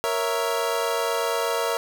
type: chord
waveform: 25% pulse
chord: A# diminished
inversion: none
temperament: equal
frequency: 466.2 / 554.4 / 659.3 Hz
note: A#4 / C#5 / E5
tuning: 0 / 0 / 0 cents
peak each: -22 / -25 / -24 dBFS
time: 0.04-1.77 s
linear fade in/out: 0 ms
effects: none